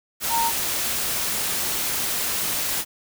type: tone in noise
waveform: sine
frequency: 922 Hz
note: A#5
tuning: 19 cents flat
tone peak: -20 dBFS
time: 0.29-0.52 s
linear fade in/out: 50 ms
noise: white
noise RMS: -25 dBFS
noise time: 0.2-2.85 s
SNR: +2 dB
effects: none